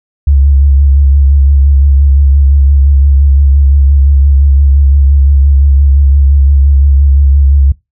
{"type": "tone with vibrato", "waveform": "sine", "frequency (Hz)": 69.5, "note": "C#2", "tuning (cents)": 5, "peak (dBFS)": -3, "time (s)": [0.27, 7.72], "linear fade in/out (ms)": 5, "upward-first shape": "sine", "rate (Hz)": 5.8, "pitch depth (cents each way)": 45, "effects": ["noise-tail reverb RT60 0.2 s tail -21 dB re dry"]}